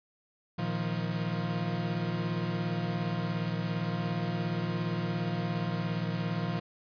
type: chord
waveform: 40% pulse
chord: Bb suspended fourth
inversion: none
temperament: equal with one note detuned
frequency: 116.54 / 157.37 / 174.61 Hz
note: Bb2 / Eb3 / F3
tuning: 0 / +20 / 0 cents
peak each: -35 / -34 / -32 dBFS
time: 0.58-6.6 s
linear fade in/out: 10 ms
effects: resampled to 11025 Hz